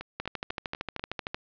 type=two click trains; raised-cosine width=0.3 ms; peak=-16 / -21 dBFS; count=16 / 5; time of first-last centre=0.2-1.345 / 0.01-0.995 s; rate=13.1 / 4.06 Hz; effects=resampled to 11025 Hz + 7-bit